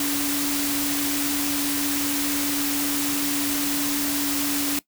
sine tone in noise, 285.8 Hz, D4, 47 cents flat, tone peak -25 dBFS, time 0-4.79 s, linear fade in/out 2 ms, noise white, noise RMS -26 dBFS, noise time 0-4.79 s, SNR -2 dB, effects noise-tail reverb RT60 0.1 s tail -19 dB re dry

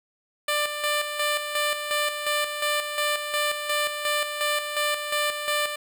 10% pulse tone with tremolo, 593 Hz, D5, 17 cents sharp, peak -14 dBFS, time 0.48-5.76 s, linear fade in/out 5 ms, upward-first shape square, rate 2.8 Hz, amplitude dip 55%, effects none

